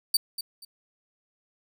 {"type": "tone with echo", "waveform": "sawtooth", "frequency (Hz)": 4610, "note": "D8", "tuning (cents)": -33, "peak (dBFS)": -16, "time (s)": [0.14, 0.17], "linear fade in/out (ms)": 5, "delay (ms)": 240, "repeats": 2, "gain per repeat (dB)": -12, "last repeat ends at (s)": 0.65, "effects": []}